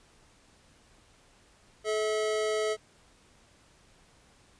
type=tone pair together; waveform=square; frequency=430.8 / 646 Hz; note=A4 / E5; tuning=-37 / -35 cents; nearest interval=perfect fifth; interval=702 cents; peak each=-29 / -33 dBFS; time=1.84-2.77 s; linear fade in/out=50 ms; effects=pink hiss -61 dBFS RMS until 4.59 s + resampled to 22050 Hz